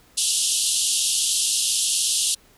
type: band-pass noise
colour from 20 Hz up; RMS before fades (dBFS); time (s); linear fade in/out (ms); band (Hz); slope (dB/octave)
white; -22; 0.17-2.35; 10; 2800 to 11000; 96
effects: pink hiss -55 dBFS RMS until 2.57 s